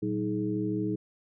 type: tone cluster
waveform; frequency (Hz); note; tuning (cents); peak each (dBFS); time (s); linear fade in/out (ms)
sine; 118.4 / 191.3 / 315.2 / 420.5; A#2 / G3 / D#4 / G#4; +27 / -42 / +23 / +22; -35 / -33 / -30 / -35; 0.02-0.96; 10
effects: none